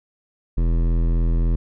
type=tone with hard clipping; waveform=sine; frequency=41.8 Hz; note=E1; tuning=25 cents sharp; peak=-18 dBFS; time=0.57-1.56 s; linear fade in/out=10 ms; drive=15 dB; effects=none